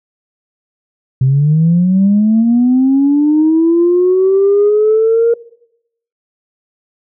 sine linear sweep, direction up, 127.8 to 470 Hz, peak -6 dBFS, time 1.21-5.34 s, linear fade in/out 5 ms, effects noise-tail reverb RT60 0.8 s tail -21 dB re dry + tanh soft clip ceiling -3 dBFS

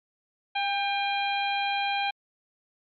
harmonic tone with a mistuned harmonic, 803 Hz, G5, 41 cents sharp, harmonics 1 / 2 / 3 / 4 / 5, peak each -27 / -35 / -31 / -34 / -38 dBFS, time 0.55-2.11 s, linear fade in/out 10 ms, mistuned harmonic 2, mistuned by -30 cents, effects MP3 96 kbps

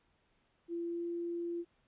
sine tone with pitch glide, 340.4 to 342.8 Hz, F4 to F4, -44 to -32 cents, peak -35 dBFS, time 0.68-1.65 s, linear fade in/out 50 ms, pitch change +12 cents, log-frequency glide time 0.85-1.05 s, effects pink hiss -74 dBFS RMS until 1.87 s + resampled to 8000 Hz

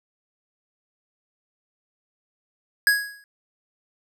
square tone with exponential decay, 1661.2 Hz, G#6, in tune, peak -13 dBFS, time 2.87-3.24 s, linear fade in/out 1 ms, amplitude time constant 80 ms, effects none

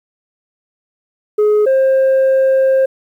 sine tone pair in turn, 421.4 / 530.9 Hz, G#4 / C5, +25 / +25 cents, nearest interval major third, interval 400 cents, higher second, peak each -6 dBFS, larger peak neither, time 1.38-1.66 / 1.66-2.86 s, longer second, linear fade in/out 10 ms, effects tanh soft clip ceiling -8 dBFS + 8-bit

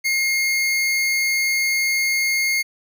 square tone pair together, 2141 / 4477 Hz, C7 / C#8, +39 / +16 cents, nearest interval octave + minor second, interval 1277 cents, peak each -19 / -27 dBFS, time 0.04-2.63 s, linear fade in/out 20 ms, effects none

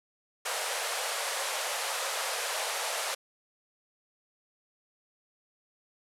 pink band-pass noise, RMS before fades -33 dBFS, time 0.45-3.15 s, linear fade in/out 10 ms, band 490 to 12000 Hz, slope 48 dB/octave, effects none

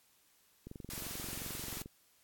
click train, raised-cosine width 3 ms, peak -33 dBFS, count 28, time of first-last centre 0.67-1.859 s, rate 22.7 Hz
white noise, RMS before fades -43 dBFS, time 0.9-1.82 s, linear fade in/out 0 ms
effects white hiss -69 dBFS RMS until 2.23 s + AAC 64 kbps

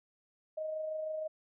sine tone with amplitude modulation, 625 Hz, D#5, 8 cents sharp, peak -33 dBFS, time 0.57-1.28 s, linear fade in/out 10 ms, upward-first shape sine, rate 26.4 Hz, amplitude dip 35%, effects none

